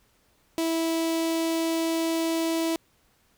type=tone with notch filter; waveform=sawtooth; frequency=327.7 Hz; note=E4; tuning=10 cents flat; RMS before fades=-26 dBFS; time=0.58-2.76 s; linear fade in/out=0 ms; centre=1500 Hz; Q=1.3; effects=pink hiss -65 dBFS RMS until 3.37 s